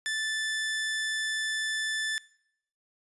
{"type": "tone", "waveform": "sawtooth", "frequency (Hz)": 1756, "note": "A6", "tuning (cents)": -4, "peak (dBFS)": -25, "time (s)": [0.06, 2.18], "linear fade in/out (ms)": 0, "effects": ["noise-tail reverb RT60 0.7 s tail -22 dB re dry", "resampled to 24000 Hz"]}